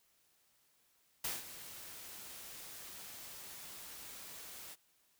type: noise with ADSR envelope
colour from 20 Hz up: white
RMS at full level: -37 dBFS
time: 1.24-4.76 s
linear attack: 6 ms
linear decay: 180 ms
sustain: -13 dB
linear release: 34 ms
effects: white hiss -73 dBFS RMS until 5.19 s